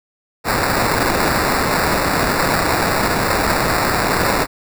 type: noise with sample-and-hold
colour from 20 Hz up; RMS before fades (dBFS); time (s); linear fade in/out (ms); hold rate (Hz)
blue; -17; 0.44-4.47; 50; 3150
effects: none